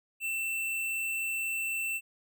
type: tone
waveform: square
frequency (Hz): 2679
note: E7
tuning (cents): +27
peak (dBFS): -31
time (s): 0.2-2.01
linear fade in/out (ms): 50
effects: none